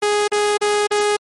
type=tone bursts; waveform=sawtooth; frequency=415.3 Hz; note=G#4; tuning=in tune; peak=-11 dBFS; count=4; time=0.02-1.168 s; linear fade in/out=10 ms; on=260 ms; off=36 ms; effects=MP3 48 kbps